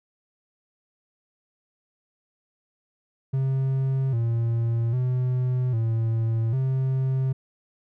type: tone with pitch steps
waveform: triangle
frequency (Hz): 133.6 / 115.8 / 126.5 / 113.3 / 132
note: C3 / A#2 / B2 / A#2 / C3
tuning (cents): +36 / -11 / +42 / -49 / +16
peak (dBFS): -19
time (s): 3.33-7.33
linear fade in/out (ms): 10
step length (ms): 800
effects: none